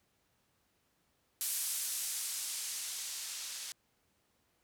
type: noise with low-pass filter sweep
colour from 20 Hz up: violet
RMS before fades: -39 dBFS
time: 1.41-3.72 s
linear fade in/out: 0 ms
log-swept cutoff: 11000 to 5200 Hz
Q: 0.74
effects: pink hiss -75 dBFS RMS until 4.63 s + high-pass 60 Hz 12 dB/octave